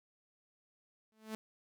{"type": "tone with exponential growth", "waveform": "sawtooth", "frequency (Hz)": 218.5, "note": "A3", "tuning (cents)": -12, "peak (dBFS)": -33, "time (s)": [1.12, 1.35], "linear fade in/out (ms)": 0, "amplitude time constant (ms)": 48, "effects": []}